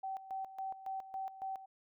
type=tone with tremolo; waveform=sine; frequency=769 Hz; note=G5; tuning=33 cents flat; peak=-37 dBFS; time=0.03-1.66 s; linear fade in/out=10 ms; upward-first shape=square; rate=3.6 Hz; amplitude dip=75%; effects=none